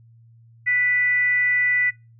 sine tone with frequency modulation, 1975.5 Hz, B6, in tune, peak -17 dBFS, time 0.66-1.91 s, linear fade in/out 20 ms, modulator 496 Hz, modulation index 0.26, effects noise-tail reverb RT60 0.3 s tail -26 dB re dry + added 115 Hz sine -48 dBFS peak until 2.19 s

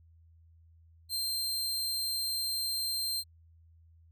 sawtooth tone, 4158 Hz, C8, 12 cents flat, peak -28 dBFS, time 1.09-3.24 s, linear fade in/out 50 ms, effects added 82 Hz sine -57 dBFS peak until 4.11 s

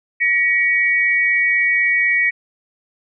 sine tone pair together, 1916 / 2252 Hz, A#6 / C#7, +47 / +27 cents, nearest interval minor third, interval 280 cents, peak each -16 dBFS, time 0.2-2.31 s, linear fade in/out 20 ms, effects none

